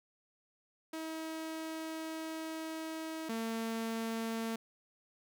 sawtooth tone pair in turn, 319.9 / 226.2 Hz, D#4 / A3, +48 / +48 cents, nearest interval tritone, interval 600 cents, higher first, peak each -35 / -31 dBFS, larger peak second, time 0.93-3.29 / 3.29-4.56 s, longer first, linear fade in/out 5 ms, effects none

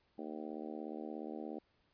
harmonic tone, 77 Hz, D#2, 17 cents flat, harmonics 3 / 4 / 5 / 6 / 7 / 8 / 9 / 10, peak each -47 / -46 / -49 / -51 / -52 / -54 / -56 / -54 dBFS, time 0.18-1.59 s, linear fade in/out 5 ms, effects pink hiss -75 dBFS RMS until 1.93 s + resampled to 11025 Hz

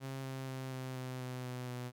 sawtooth tone with pitch steps, 134.1 / 132.64 / 131.19 / 129.76 / 128.34 / 126.94 / 125.55 / 124.18 Hz, C3 / C3 / C3 / C3 / C3 / B2 / B2 / B2, +43 / +24 / +5 / -14 / -33 / +48 / +29 / +10 cents, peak -36 dBFS, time 0-1.92 s, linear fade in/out 50 ms, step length 240 ms, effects none

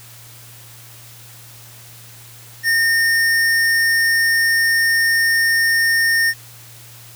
square tone, 1827 Hz, A#6, 35 cents flat, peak -14 dBFS, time 2.63-6.34 s, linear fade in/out 50 ms, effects added 117 Hz sine -43 dBFS peak until 7.15 s + white hiss -42 dBFS RMS until 7.15 s

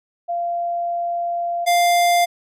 sine / square tone pair in turn, 691 / 698.2 Hz, F5 / F5, -19 / -1 cents, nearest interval unison, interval 18 cents, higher second, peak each -20 / -14 dBFS, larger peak second, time 0.28-1.66 / 1.66-2.26 s, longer first, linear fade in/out 20 ms, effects resampled to 32000 Hz

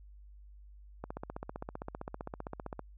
click train, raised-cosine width 1 ms, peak -25 dBFS, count 28, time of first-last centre 1.04-2.793 s, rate 15.4 Hz, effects added 50 Hz sine -51 dBFS peak until 2.97 s

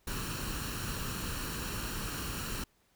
pink noise with comb filter, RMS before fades -37 dBFS, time 0.07-2.64 s, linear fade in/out 5 ms, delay 0.71 ms, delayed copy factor +0.6, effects pink hiss -70 dBFS RMS until 2.95 s

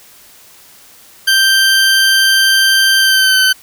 20% pulse tone with pitch glide, 1568 to 1528.7 Hz, G6 to G6, 0 to -44 cents, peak -3 dBFS, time 1.27-3.53 s, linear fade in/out 10 ms, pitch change -44 cents, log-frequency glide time 2.99-3.41 s, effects white hiss -42 dBFS RMS until 3.62 s

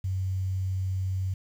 sine tone with quantisation, 94.2 Hz, F#2, 32 cents sharp, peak -26 dBFS, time 0.04-1.34 s, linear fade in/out 5 ms, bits 9, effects none

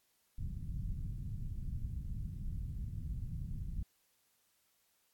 pink low-pass noise, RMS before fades -40 dBFS, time 0.38-3.83 s, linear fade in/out 5 ms, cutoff 160 Hz, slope 24 dB/octave, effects white hiss -75 dBFS RMS until 5.13 s + AAC 64 kbps

